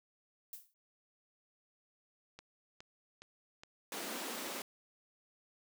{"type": "noise with exponential decay", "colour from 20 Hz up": "violet", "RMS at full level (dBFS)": -44, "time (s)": [0.53, 0.74], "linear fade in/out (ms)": 1, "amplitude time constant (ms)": 44}
{"type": "click train", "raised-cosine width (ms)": 0.2, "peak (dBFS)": -33, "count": 6, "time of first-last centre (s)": [2.39, 4.465], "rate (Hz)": 2.41}
{"type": "high-pass noise", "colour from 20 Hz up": "pink", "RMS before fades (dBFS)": -42, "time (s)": [3.92, 4.62], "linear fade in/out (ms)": 2, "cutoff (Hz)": 210, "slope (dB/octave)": 48}
{"effects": []}